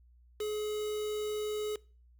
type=tone with quantisation; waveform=triangle; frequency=423.6 Hz; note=G#4; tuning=34 cents sharp; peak=-30 dBFS; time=0.4-1.76 s; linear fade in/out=5 ms; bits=7; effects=noise-tail reverb RT60 0.4 s tail -23 dB re dry + added 60 Hz sine -58 dBFS peak until 2.19 s